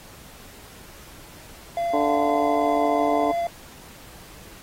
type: tone with vibrato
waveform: triangle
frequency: 684 Hz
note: F5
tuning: 36 cents flat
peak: -20 dBFS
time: 1.77-3.47 s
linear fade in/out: 2 ms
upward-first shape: triangle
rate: 15 Hz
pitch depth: 8 cents each way
type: harmonic tone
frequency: 146.83 Hz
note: D3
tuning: in tune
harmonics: 2 / 3 / 4 / 5 / 6 / 7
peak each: -25 / -27 / -28 / -29 / -30 / -30 dBFS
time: 1.93-3.32 s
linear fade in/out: 10 ms
effects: pink hiss -46 dBFS RMS until 4.62 s + AAC 48 kbps